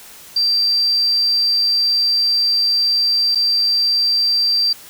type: tone with dropouts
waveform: sine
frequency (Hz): 4699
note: D8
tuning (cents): 0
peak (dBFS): -13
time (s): 0.36-4.73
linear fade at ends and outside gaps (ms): 5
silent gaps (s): 3.349-3.355
effects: white hiss -40 dBFS RMS until 4.89 s